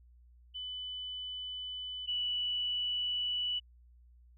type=tone pair in turn; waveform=sine; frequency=3000 / 2959 Hz; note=F#7 / F#7; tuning=+23 / -1 cents; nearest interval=unison; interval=24 cents; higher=first; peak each=-38 / -31 dBFS; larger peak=second; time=0.54-2.07 / 2.07-3.6 s; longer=neither; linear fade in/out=20 ms; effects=added 60 Hz sine -57 dBFS peak until 4.37 s